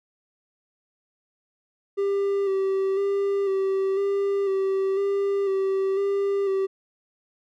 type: tone with vibrato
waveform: triangle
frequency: 392 Hz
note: G4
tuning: in tune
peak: -19 dBFS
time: 1.97-6.67 s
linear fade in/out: 20 ms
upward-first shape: square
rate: 1 Hz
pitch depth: 25 cents each way
effects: none

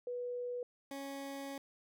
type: tone pair in turn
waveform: sine / 20% pulse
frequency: 490 / 276.2 Hz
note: B4 / C#4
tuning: -14 / -6 cents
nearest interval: minor seventh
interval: 992 cents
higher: first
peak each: -37 / -37 dBFS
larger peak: neither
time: 0.07-0.63 / 0.91-1.58 s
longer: second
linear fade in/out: 2 ms
effects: none

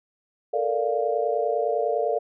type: chord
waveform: sine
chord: Bb major seventh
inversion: third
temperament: equal with one note detuned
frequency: 440 / 469.9 / 587.3 / 698.5 Hz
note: A4 / Bb4 / D5 / F5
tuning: 0 / +14 / 0 / 0 cents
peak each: -27 dBFS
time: 0.53-2.19 s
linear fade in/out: 10 ms
effects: none

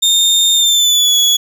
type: tone with pitch glide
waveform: 30% pulse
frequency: 3645 to 3381 Hz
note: A#7 to G#7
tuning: -40 to +30 cents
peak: -6 dBFS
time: 0.02-1.37 s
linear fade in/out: 10 ms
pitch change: -130 cents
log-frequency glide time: 0.54-1.16 s
effects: 8-bit

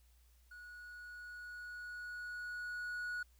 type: tone with level ramp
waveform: triangle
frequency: 1460 Hz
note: F#6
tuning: 24 cents flat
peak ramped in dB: -49 to -36 dBFS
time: 0.51-3.23 s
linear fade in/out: 5 ms
effects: added 60 Hz sine -64 dBFS peak until 3.39 s + white hiss -74 dBFS RMS until 3.39 s

